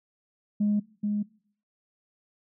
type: tone with echo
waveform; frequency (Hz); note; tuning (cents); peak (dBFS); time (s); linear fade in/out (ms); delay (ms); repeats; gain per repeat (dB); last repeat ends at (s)
sine; 207.7; G#3; 0; -20; 0.6-0.8; 10; 430; 1; -4; 1.23
effects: noise-tail reverb RT60 0.6 s tail -23 dB re dry + tanh soft clip ceiling -18 dBFS